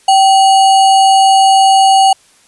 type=tone with sample-and-hold; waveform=sine; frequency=773 Hz; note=G5; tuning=24 cents flat; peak=-4 dBFS; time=0.08-2.13 s; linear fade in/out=5 ms; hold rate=3675 Hz; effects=white hiss -48 dBFS RMS until 2.47 s + resampled to 24000 Hz